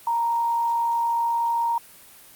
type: tone with frequency modulation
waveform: sine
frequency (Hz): 932.3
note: A#5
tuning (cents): 0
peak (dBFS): -20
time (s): 0.07-1.78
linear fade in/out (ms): 2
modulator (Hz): 51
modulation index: 0.21
effects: white hiss -48 dBFS RMS until 2.35 s + Opus 32 kbps